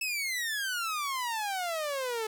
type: exponential sweep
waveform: sawtooth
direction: down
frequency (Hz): 2637 to 428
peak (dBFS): -27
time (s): 0.01-2.27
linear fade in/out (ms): 5
effects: none